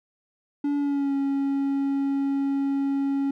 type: tone with pitch glide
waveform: triangle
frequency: 287 to 276.4 Hz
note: D4 to C#4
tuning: -40 to -5 cents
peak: -20 dBFS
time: 0.64-3.31 s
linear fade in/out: 5 ms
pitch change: -65 cents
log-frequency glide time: 0.77-1.14 s
effects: none